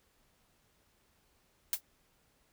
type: noise with exponential decay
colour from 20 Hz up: blue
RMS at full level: -26 dBFS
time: 1.73-1.81 s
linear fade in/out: 1 ms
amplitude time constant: 16 ms
effects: pink hiss -71 dBFS RMS until 2.52 s

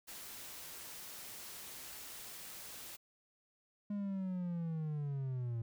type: noise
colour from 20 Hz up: white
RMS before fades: -49 dBFS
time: 0.07-2.97 s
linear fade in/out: 20 ms
type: linear sweep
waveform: triangle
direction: down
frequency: 206.9 to 113.2 Hz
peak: -34 dBFS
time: 3.9-5.62 s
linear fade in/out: 5 ms
effects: none

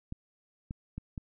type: clicks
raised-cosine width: 5 ms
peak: -25 dBFS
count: 4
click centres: 0.124 / 0.709 / 0.98 / 1.178 s
effects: none

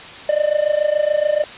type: tone with amplitude modulation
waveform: triangle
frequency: 600 Hz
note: D5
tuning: 37 cents sharp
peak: -9 dBFS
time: 0.29-1.44 s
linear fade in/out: 2 ms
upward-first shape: sine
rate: 27 Hz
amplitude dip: 85%
effects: white hiss -35 dBFS RMS until 1.57 s + resampled to 8000 Hz

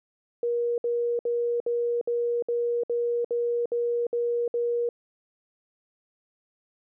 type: tone bursts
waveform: sine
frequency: 475.4 Hz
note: A#4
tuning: 34 cents sharp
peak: -23 dBFS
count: 11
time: 0.43-4.89 s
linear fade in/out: 2 ms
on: 350 ms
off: 61 ms
effects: none

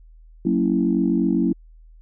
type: chord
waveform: sine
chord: F# dominant seventh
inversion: none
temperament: equal with one note detuned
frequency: 185 / 229.3 / 277.2 / 329.6 Hz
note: F#3 / A#3 / C#4 / E4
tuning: 0 / -28 / 0 / 0 cents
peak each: -22 dBFS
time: 0.45-1.53 s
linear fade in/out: 5 ms
effects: tanh soft clip ceiling -6 dBFS + added 40 Hz sine -44 dBFS peak until 2.01 s

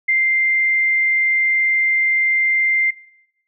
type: tone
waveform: sine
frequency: 2093 Hz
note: C7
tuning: in tune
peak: -13 dBFS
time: 0.08-2.91 s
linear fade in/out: 10 ms
effects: noise-tail reverb RT60 0.9 s tail -23 dB re dry

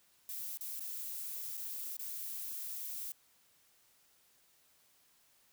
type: noise with dropouts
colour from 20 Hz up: violet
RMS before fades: -42 dBFS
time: 0.29-3.12 s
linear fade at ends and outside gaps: 1 ms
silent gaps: 0.573-0.609 / 0.796-0.805 / 1.57-1.575 / 1.968-1.993 s
effects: white hiss -69 dBFS RMS until 5.52 s

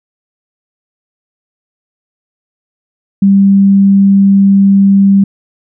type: tone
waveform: sine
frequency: 196.9 Hz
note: G3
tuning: 8 cents sharp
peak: -3 dBFS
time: 3.22-5.24 s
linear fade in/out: 5 ms
effects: none

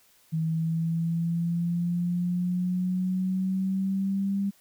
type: exponential sweep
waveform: sine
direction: up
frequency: 160 to 199 Hz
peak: -24 dBFS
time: 0.32-4.51 s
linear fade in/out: 20 ms
effects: white hiss -61 dBFS RMS until 4.6 s

